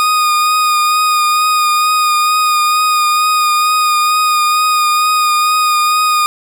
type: tone with vibrato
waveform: 40% pulse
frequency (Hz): 1233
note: D#6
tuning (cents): -16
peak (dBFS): -9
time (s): 0-6.26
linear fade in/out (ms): 0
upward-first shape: triangle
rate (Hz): 2.2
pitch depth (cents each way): 21
effects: none